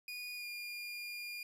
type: tone with pitch glide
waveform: 30% pulse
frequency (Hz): 2457 to 2416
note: D#7 to D7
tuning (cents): -22 to +48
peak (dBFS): -39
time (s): 0.08-1.43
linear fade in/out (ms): 2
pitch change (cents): -30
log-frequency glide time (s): 0.36-0.46
effects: resampled to 32000 Hz